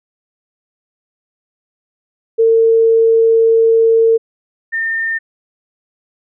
sine tone pair in turn, 453 / 1812 Hz, A#4 / A#6, -50 / -50 cents, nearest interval 2 octaves, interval 2400 cents, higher second, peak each -7 / -15 dBFS, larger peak first, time 2.38-4.18 / 4.72-5.19 s, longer first, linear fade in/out 20 ms, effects none

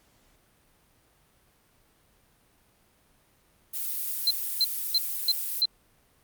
violet noise, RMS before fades -31 dBFS, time 3.73-5.62 s, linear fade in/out 20 ms
sine tone bursts, 4105 Hz, C8, 34 cents flat, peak -19 dBFS, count 5, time 4.27-5.655 s, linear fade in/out 2 ms, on 37 ms, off 300 ms
effects pink hiss -64 dBFS RMS until 6.23 s + Opus 48 kbps

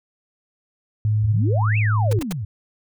sine tone, 107 Hz, A2, 48 cents flat, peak -16 dBFS, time 1.05-2.19 s, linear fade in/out 0 ms
sine exponential two-way sweep, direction up then down, 65.41 to 2729 to 91.7 Hz, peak -24 dBFS, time 1.23-2.45 s, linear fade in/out 5 ms, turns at 1.78 s
pink noise bursts, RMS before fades -29 dBFS, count 3, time 2.11-2.327 s, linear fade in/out 5 ms, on 21 ms, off 77 ms
effects none

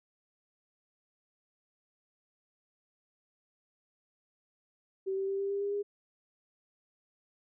sine tone with pitch steps, 384.2 / 388 / 391.8 / 395.7 / 399.6 / 403.5 / 407.5 Hz, G4 / G4 / G4 / G4 / G4 / G#4 / G#4, -35 / -18 / -1 / +16 / +33 / -50 / -33 cents, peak -30 dBFS, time 5.06-5.83 s, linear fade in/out 20 ms, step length 110 ms, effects none

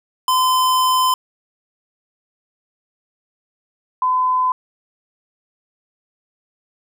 square / sine tone pair in turn, 1024 / 1015.2 Hz, C6 / B5, -38 / +47 cents, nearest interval unison, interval 15 cents, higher first, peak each -14 / -14 dBFS, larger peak neither, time 0.28-1.14 / 4.02-4.52 s, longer first, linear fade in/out 2 ms, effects none

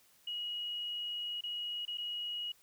sine tone with dropouts, 2900 Hz, F#7, 35 cents flat, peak -36 dBFS, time 0.27-2.52 s, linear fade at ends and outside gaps 5 ms, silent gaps 1.409-1.436 / 1.853-1.878 / 1.974-1.981 s, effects white hiss -66 dBFS RMS until 2.62 s

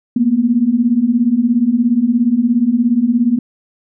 sine beating tone pair, 226.7 / 243.7 Hz, A#3 / B3, -48 / -23 cents, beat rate 17 Hz, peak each -15 / -12 dBFS, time 0.16-3.39 s, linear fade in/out 5 ms, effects none

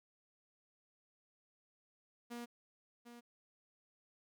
sawtooth tone with echo, 238.4 Hz, A#3, 39 cents sharp, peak -40 dBFS, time 2.3-2.46 s, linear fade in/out 20 ms, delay 750 ms, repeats 1, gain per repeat -9 dB, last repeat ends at 3.21 s, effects none

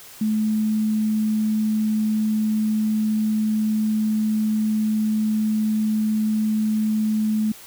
sine tone, 215.7 Hz, A3, 34 cents flat, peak -18 dBFS, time 0.21-7.52 s, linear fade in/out 5 ms, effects white hiss -43 dBFS RMS until 7.66 s

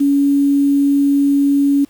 sine tone with quantisation, 281.3 Hz, C#4, 26 cents sharp, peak -10 dBFS, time 0-1.85 s, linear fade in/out 10 ms, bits 6, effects pink hiss -53 dBFS RMS until 1.89 s

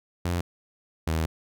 sawtooth tone pair in turn, 87.31 / 80.09 Hz, F2 / E2, 0 / -49 cents, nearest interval minor second, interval 149 cents, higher first, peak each -21 / -20 dBFS, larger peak second, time 0.25-0.41 / 1.07-1.26 s, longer second, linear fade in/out 5 ms, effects none

